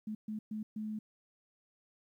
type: tone bursts at uneven times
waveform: sine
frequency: 215 Hz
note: A3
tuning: 40 cents flat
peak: -36 dBFS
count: 4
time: 0.07-0.15 / 0.28-0.39 / 0.51-0.63 / 0.76-0.99 s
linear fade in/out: 5 ms
effects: 12-bit